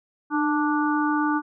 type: harmonic tone with a mistuned harmonic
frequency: 293.7 Hz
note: D4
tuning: in tune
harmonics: 1 / 3 / 4 / 5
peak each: -22 / -27 / -28 / -29 dBFS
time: 0.3-1.42 s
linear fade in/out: 50 ms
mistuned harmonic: 1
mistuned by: +44 cents
effects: none